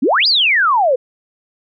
sine exponential two-way sweep, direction up then down, 221.9 to 5100 to 481 Hz, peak -10 dBFS, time 0.02-0.96 s, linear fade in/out 10 ms, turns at 0.27 s, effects none

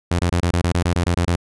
sawtooth tone bursts, 87 Hz, F2, 6 cents flat, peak -12 dBFS, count 12, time 0.11-1.358 s, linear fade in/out 5 ms, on 82 ms, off 24 ms, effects resampled to 24000 Hz

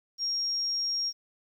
sine tone, 5580 Hz, F8, 2 cents flat, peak -27 dBFS, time 0.18-1.13 s, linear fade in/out 50 ms, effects 10-bit

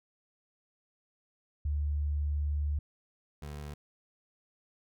sine / 25% pulse tone pair in turn, 73.42 / 73.42 Hz, D2 / D2, 0 / 0 cents, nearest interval unison, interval 0 cents, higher neither, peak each -28 / -36 dBFS, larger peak first, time 1.65-2.79 / 3.42-3.74 s, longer first, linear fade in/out 5 ms, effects none

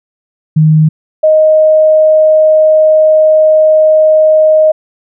sine tone pair in turn, 155.8 / 623.2 Hz, D#3 / D#5, +3 / +3 cents, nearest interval 2 octaves, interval 2400 cents, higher second, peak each -3 dBFS, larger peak neither, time 0.56-0.89 / 1.23-4.72 s, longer second, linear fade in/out 10 ms, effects none

